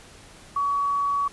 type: tone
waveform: sine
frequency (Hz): 1130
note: C#6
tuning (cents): +33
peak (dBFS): -21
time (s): 0.56-1.28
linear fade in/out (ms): 5
effects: pink hiss -48 dBFS RMS until 1.32 s + resampled to 24000 Hz